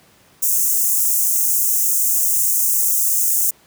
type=high-pass noise; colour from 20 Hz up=white; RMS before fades=-17 dBFS; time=0.42-3.51 s; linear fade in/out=10 ms; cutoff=6300 Hz; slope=48 dB/octave; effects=pink hiss -52 dBFS RMS until 3.66 s + high-pass 100 Hz 12 dB/octave